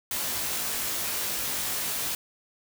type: noise with comb filter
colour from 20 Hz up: white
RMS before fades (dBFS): -30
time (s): 0.11-2.15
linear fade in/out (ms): 2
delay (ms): 19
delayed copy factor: +0.85
effects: none